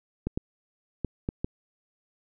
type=clicks; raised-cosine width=3 ms; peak=-15 dBFS; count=5; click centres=0.27 / 0.375 / 1.047 / 1.289 / 1.445 s; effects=none